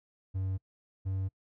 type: tone pair in turn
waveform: triangle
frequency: 95 / 95.55 Hz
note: F#2 / G2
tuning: +46 / -44 cents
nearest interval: unison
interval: 10 cents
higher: second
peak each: -28 dBFS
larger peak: neither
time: 0.34-0.58 / 1.05-1.29 s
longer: neither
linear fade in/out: 20 ms
effects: noise-tail reverb RT60 0.1 s tail -26 dB re dry